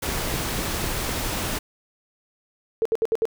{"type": "noise", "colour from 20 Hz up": "pink", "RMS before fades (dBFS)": -27, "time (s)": [0.02, 1.59], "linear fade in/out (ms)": 10}
{"type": "click train", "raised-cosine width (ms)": 2, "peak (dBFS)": -16, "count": 5, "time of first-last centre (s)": [0.09, 1.093], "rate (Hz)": 3.99}
{"type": "tone bursts", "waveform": "sine", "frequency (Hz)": 448.5, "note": "A4", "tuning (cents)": 33, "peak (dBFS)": -18, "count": 5, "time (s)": [2.82, 3.254], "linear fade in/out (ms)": 0, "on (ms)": 34, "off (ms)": 66}
{"effects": []}